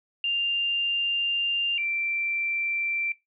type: tone pair in turn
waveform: sine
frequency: 2794 / 2349 Hz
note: F7 / D7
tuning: 0 / 0 cents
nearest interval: minor third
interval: 300 cents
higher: first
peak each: -23 / -26 dBFS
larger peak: first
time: 0.24-1.78 / 1.78-3.12 s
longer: first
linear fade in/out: 2 ms
effects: noise-tail reverb RT60 0.2 s tail -19 dB re dry